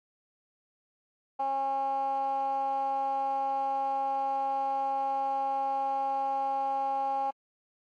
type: tone with band-pass filter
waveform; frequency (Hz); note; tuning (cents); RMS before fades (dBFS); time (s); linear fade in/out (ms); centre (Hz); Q
15% pulse; 272; C#4; -33; -30; 1.39-7.31; 10; 800; 5.9
effects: AAC 48 kbps